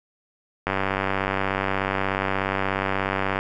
click train, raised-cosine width 0.5 ms, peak -8 dBFS, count 264, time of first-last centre 0.67-3.39 s, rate 96.7 Hz, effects none

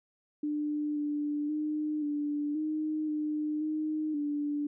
sine tone with pitch steps, 297.9 / 294.6 / 303.6 / 293.4 / 308.6 / 302.8 / 308.6 / 292.4 Hz, D4 / D4 / D#4 / D4 / D#4 / D#4 / D#4 / D4, +25 / +6 / -42 / -2 / -14 / -47 / -14 / -7 cents, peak -29 dBFS, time 0.43-4.67 s, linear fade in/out 5 ms, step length 530 ms, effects none

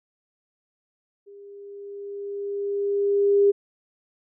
sine tone with level ramp, 402.6 Hz, G4, 46 cents sharp, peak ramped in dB -43 to -13 dBFS, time 1.26-3.52 s, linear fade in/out 20 ms, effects none

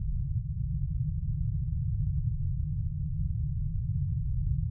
white low-pass noise, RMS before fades -30 dBFS, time 0-4.7 s, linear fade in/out 5 ms, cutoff 160 Hz, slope 96 dB/octave, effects none

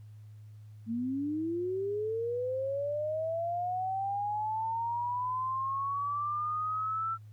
sine linear sweep, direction up, 220 to 1343 Hz, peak -30 dBFS, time 0.86-7.18 s, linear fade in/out 50 ms, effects added 106 Hz sine -47 dBFS peak until 7.32 s + pink hiss -72 dBFS RMS until 7.32 s

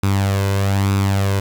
sawtooth tone with flanger, 98.4 Hz, G2, 7 cents sharp, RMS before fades -17 dBFS, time 0.03-1.4 s, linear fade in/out 5 ms, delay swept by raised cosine 0.8 to 2 ms, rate 1.1 Hz, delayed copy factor +0.55, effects 8-bit

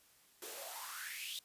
white noise with high-pass filter sweep, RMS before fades -45 dBFS, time 0.42-1.39 s, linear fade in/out 2 ms, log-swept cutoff 360 to 3700 Hz, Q 5.9, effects white hiss -67 dBFS RMS until 1.44 s + resampled to 32000 Hz

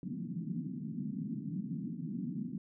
pink band-pass noise, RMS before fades -39 dBFS, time 0.03-2.58 s, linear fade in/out 2 ms, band 150 to 270 Hz, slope 48 dB/octave, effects none

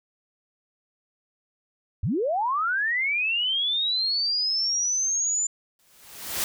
sine linear sweep, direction up, 66.3 to 7130 Hz, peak -22 dBFS, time 2.03-5.47 s, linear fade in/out 5 ms
white noise with exponential growth, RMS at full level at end -25 dBFS, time 5.79-6.44 s, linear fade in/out 1 ms, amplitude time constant 140 ms
effects none

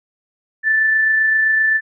sine tone with amplitude modulation, 1760 Hz, A6, in tune, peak -11 dBFS, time 0.63-1.81 s, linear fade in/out 50 ms, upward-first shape sine, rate 27.7 Hz, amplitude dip 25%, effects none

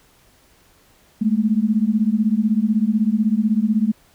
sine beating tone pair, 208 / 224 Hz, G#3 / A3, +3 / +31 cents, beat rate 16 Hz, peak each -18 dBFS, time 1.21-3.92 s, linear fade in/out 10 ms, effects pink hiss -55 dBFS RMS until 4.14 s

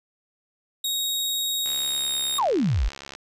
sawtooth tone with pitch glide, 3769 to 3719 Hz, A#7 to A#7, +18 to -5 cents, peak -21 dBFS, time 0.84-2.39 s, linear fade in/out 5 ms, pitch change -23 cents, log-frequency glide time 1.69-2.19 s
click train, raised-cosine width 0.2 ms, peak -20 dBFS, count 104, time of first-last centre 1.66-3.151 s, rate 69.1 Hz
sine exponential sweep, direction down, 1194 to 39.81 Hz, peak -19 dBFS, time 2.38-2.89 s, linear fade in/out 10 ms
effects none

